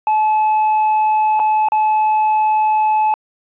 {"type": "tone with dropouts", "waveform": "triangle", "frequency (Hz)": 861, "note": "A5", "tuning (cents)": -38, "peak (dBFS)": -10, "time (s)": [0.07, 3.14], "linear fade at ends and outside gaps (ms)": 1, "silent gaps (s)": [[1.394, 1.399], [1.686, 1.72]], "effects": ["resampled to 8000 Hz", "8-bit"]}